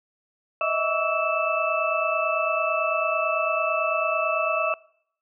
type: tone cluster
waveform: sine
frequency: 622 / 651 / 1137 / 1309 / 2638 Hz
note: D#5 / E5 / C#6 / E6 / E7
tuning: -1 / -22 / +44 / -13 / +1 cents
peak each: -28 dBFS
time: 0.61-4.74 s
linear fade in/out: 2 ms
effects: noise-tail reverb RT60 0.7 s tail -24 dB re dry